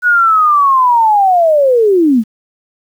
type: linear sweep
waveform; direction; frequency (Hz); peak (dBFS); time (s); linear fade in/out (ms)
sine; down; 1479 to 206.4; -6; 0.02-2.24; 50
effects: 7-bit